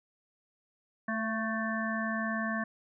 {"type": "harmonic tone with a mistuned harmonic", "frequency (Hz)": 220.8, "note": "A3", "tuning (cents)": 6, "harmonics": [1, 3, 5, 7, 8], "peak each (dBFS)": [-33, -38, -38, -40, -36], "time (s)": [1.08, 2.64], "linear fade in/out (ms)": 5, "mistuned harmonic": 3, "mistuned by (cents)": 24, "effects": []}